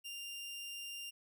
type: tone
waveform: sawtooth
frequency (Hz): 2794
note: F7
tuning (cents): 0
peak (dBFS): -40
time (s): 0.04-1.11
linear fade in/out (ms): 20
effects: none